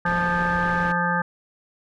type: harmonic tone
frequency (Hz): 174.61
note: F3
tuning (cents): 0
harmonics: 1 / 3 / 5 / 7 / 9 / 10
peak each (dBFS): -26 / -31 / -26 / -27 / -25 / -31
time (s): 0.05-1.22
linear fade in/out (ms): 5
type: low-pass noise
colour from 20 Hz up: pink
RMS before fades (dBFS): -34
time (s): 0.06-0.92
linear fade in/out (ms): 2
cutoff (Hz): 2800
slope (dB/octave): 12
effects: none